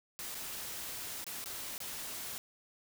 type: noise with dropouts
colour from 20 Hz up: white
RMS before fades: -42 dBFS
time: 0.19-2.38 s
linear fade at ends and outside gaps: 0 ms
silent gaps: 0.346-0.352 / 1.242-1.266 / 1.441-1.459 / 1.78-1.803 s
effects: none